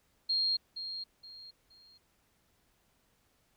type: tone with echo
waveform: sine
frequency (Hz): 4232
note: C8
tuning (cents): +19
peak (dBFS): -27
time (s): 0.29-0.57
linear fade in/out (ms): 10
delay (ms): 470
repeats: 3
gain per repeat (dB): -10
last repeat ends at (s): 1.98
effects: pink hiss -72 dBFS RMS until 3.56 s